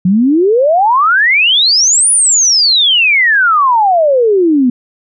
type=exponential two-way sweep; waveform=sine; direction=up then down; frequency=174.61 to 9956 to 238.9 Hz; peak=-6 dBFS; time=0.05-4.7 s; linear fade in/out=5 ms; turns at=2.11 s; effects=none